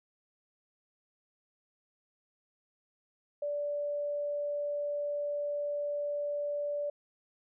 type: tone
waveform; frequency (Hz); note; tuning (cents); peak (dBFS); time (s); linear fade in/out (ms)
sine; 582; D5; -16; -31; 3.42-6.9; 5
effects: none